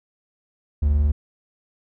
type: tone pair together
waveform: triangle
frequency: 52.33 / 73.42 Hz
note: G#1 / D2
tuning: +14 / 0 cents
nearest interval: tritone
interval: 586 cents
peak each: -25 / -14 dBFS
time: 0.82-1.12 s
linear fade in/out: 10 ms
effects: none